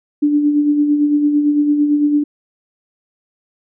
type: tone with tremolo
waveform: sine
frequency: 293.7 Hz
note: D4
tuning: in tune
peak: -9 dBFS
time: 0.22-2.24 s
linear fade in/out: 10 ms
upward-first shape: sine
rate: 8.9 Hz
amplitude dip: 45%
effects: none